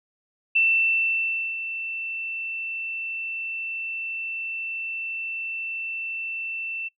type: tone with ADSR envelope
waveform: sine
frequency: 2677 Hz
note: E7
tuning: 26 cents sharp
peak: -16 dBFS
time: 0.55-6.89 s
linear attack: 11 ms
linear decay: 1000 ms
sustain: -12 dB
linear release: 18 ms
effects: noise-tail reverb RT60 0.1 s tail -22 dB re dry